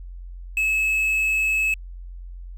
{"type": "tone with quantisation", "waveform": "triangle", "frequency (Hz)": 2590, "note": "E7", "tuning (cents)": -31, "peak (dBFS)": -17, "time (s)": [0.57, 1.74], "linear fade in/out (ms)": 2, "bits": 7, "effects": ["added 44 Hz sine -34 dBFS peak until 2.57 s"]}